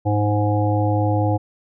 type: harmonic tone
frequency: 104.3 Hz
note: G#2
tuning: 8 cents sharp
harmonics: 1 / 3 / 5 / 7 / 8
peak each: -18 / -23 / -25 / -26 / -27 dBFS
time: 0.05-1.38 s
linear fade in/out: 20 ms
effects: none